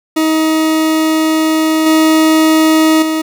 40% pulse tone with level steps, 316.2 Hz, D#4, 28 cents sharp, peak -9 / -6 / -12 dBFS, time 0.16-3.22 s, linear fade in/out 10 ms, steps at 1.86 / 3.02 s, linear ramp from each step 5 ms, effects none

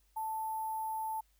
sine tone with sample-and-hold, 880 Hz, A5, in tune, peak -34 dBFS, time 0.16-1.21 s, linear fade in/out 10 ms, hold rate 11025 Hz, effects added 50 Hz sine -68 dBFS peak until 1.39 s + white hiss -74 dBFS RMS until 1.39 s

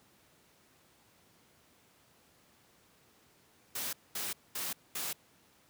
white noise bursts, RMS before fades -37 dBFS, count 4, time 3.75-5.13 s, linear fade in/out 5 ms, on 180 ms, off 220 ms, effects pink hiss -65 dBFS RMS until 5.69 s + high-pass 100 Hz 12 dB/octave

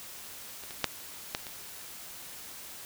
clicks, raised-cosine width 0.2 ms, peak -28 / -24 / -30 / -7 / -12 / -23 dBFS, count 6, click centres 0.637 / 0.708 / 0.813 / 0.843 / 1.349 / 1.468 s, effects white hiss -45 dBFS RMS until 2.85 s

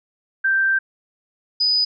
sine tone pair in turn, 1568 / 4978 Hz, G6 / D#8, 0 / 0 cents, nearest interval octave + minor sixth, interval 2000 cents, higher second, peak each -15 / -15 dBFS, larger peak neither, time 0.44-0.79 / 1.6-1.85 s, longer first, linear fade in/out 10 ms, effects none

